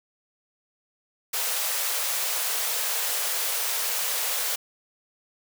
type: high-pass noise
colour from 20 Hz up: white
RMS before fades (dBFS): -27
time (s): 1.33-4.56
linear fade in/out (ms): 10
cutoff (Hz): 430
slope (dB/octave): 96
effects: none